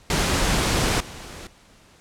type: noise with level steps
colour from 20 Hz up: pink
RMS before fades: -21 / -38 dBFS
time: 0.1-1.47 s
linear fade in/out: 2 ms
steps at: 1 s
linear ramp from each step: 5 ms
effects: pink hiss -53 dBFS RMS until 2 s + low-pass 9000 Hz 12 dB/octave